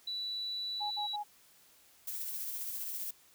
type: tone with pitch glide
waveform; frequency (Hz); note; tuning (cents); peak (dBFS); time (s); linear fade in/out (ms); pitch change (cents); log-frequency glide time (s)
sine; 3951 to 3910; B7 to B7; 0 to -18; -35; 0.07-1.16; 5; -18; 0.97-1.02
type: tone bursts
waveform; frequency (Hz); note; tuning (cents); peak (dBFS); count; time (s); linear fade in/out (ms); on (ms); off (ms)
sine; 832; G#5; +3; -35; 3; 0.8-1.238; 20; 110; 54
type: noise with tremolo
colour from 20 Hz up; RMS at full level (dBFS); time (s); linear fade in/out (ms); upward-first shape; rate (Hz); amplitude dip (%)
violet; -38; 2.07-3.11; 5; sine; 15; 30
effects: white hiss -63 dBFS RMS until 3.34 s